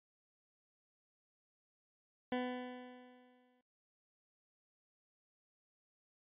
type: tone with exponential decay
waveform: 20% pulse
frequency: 250 Hz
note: B3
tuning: 21 cents sharp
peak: -29 dBFS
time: 2.32-3.61 s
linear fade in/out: 2 ms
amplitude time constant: 280 ms
effects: noise-tail reverb RT60 0.3 s tail -22 dB re dry + resampled to 8000 Hz